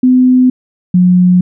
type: tone pair in turn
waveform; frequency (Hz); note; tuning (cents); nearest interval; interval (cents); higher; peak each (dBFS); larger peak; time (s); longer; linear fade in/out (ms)
sine; 253.8 / 180.4; B3 / F#3; +47 / -44; tritone; 591; first; -4; neither; 0.03-0.5 / 0.94-1.41; neither; 5
effects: none